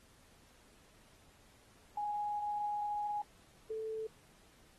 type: tone pair in turn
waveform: sine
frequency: 830.6 / 440 Hz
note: G#5 / A4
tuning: 0 / 0 cents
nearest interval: major seventh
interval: 1100 cents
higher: first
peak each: -34 / -37 dBFS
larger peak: first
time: 1.97-3.22 / 3.7-4.07 s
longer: first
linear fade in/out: 5 ms
effects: pink hiss -65 dBFS RMS until 4.78 s + AAC 32 kbps